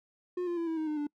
triangle tone with pitch steps, 358.9 / 347.1 / 335.6 / 324.6 / 313.9 / 303.5 / 293.5 Hz, F4 / F4 / E4 / E4 / D#4 / D#4 / D4, +47 / -11 / +31 / -27 / +15 / -43 / -1 cents, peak -28 dBFS, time 0.37-1.07 s, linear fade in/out 5 ms, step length 100 ms, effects noise-tail reverb RT60 0.1 s tail -26 dB re dry

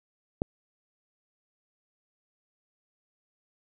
click, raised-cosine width 2 ms, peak -13 dBFS, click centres 0.419 s, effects none

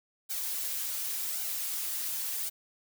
blue noise with flanger, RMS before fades -34 dBFS, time 0.29-2.5 s, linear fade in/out 20 ms, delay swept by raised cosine 1.3 to 7.3 ms, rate 0.9 Hz, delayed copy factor +0.8, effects none

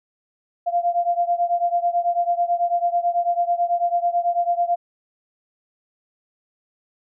sine beating tone pair, 692 / 701.1 Hz, F5 / F5, -16 / +7 cents, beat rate 9.1 Hz, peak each -20 / -22 dBFS, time 0.66-4.76 s, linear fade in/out 20 ms, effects none

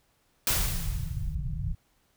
white noise with exponential decay, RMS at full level -24 dBFS, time 0.47-1.35 s, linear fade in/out 1 ms, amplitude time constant 190 ms
pink low-pass noise, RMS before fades -31 dBFS, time 0.5-1.75 s, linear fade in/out 5 ms, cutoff 170 Hz, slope 96 dB/octave
effects pink hiss -69 dBFS RMS until 2.16 s

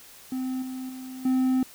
triangle tone with level steps, 258.5 Hz, C4, 21 cents flat, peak -25 / -30 / -34 / -18 dBFS, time 0.32-1.63 s, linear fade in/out 2 ms, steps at 0.62 / 0.89 / 1.25 s, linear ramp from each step 5 ms, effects white hiss -49 dBFS RMS until 1.74 s

